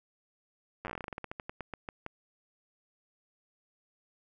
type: slowing click train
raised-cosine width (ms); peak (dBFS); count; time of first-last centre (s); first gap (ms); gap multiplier
0.5; -23; 22; 0.85-2.064; 9; 1.16
effects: none